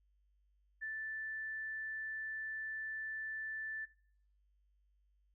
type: tone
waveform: sine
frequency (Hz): 1760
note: A6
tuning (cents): 0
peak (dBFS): -39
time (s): 0.81-3.86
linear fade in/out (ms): 20
effects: noise-tail reverb RT60 0.6 s tail -20 dB re dry + added 50 Hz sine -70 dBFS peak until 5.34 s